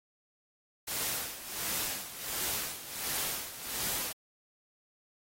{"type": "noise with tremolo", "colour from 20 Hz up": "white", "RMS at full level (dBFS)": -33, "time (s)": [0.87, 4.13], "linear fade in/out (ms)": 10, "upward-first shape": "sine", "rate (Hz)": 1.4, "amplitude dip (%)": 75, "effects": ["AAC 48 kbps"]}